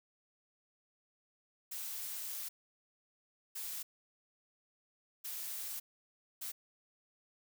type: noise bursts at uneven times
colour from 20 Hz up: blue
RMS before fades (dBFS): -42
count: 4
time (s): 1.71-2.49 / 3.55-3.83 / 5.24-5.8 / 6.41-6.52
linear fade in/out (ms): 10
effects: none